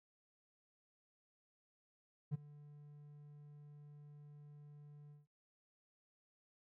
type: tone with ADSR envelope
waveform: triangle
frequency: 146.83 Hz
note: D3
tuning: in tune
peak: -30 dBFS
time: 2.31-5.27 s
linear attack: 33 ms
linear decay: 17 ms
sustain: -22 dB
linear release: 160 ms
effects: noise-tail reverb RT60 0.1 s tail -17 dB re dry + tanh soft clip ceiling -29 dBFS